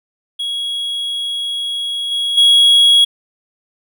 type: tone with level steps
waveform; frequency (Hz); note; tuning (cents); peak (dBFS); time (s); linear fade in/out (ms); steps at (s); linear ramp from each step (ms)
triangle; 3322; G#7; 0; -17 / -14 / -5; 0.39-3.05; 10; 2.11 / 2.37; 10
effects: none